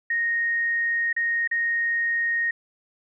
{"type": "tone with dropouts", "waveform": "sine", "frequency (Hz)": 1862, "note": "A#6", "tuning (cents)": -2, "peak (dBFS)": -21, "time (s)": [0.1, 2.51], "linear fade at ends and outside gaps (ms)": 5, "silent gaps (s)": [[1.129, 1.164], [1.476, 1.512]], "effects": []}